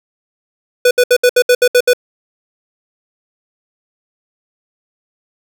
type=tone bursts; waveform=square; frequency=493.9 Hz; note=B4; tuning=in tune; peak=-7 dBFS; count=9; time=0.85-1.934 s; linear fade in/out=5 ms; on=60 ms; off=68 ms; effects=none